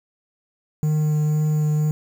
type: tone with vibrato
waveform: triangle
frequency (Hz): 152.3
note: D#3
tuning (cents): -37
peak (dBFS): -15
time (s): 0.83-1.91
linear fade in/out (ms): 0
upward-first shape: sine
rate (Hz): 2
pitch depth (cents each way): 10
effects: 7-bit